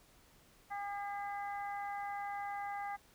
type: harmonic tone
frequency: 404.2 Hz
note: G#4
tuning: 47 cents flat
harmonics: 2 / 3 / 4 / 5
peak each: -39 / -48 / -50 / -49 dBFS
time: 0.7-2.97 s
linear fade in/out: 20 ms
effects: pink hiss -65 dBFS RMS until 3.14 s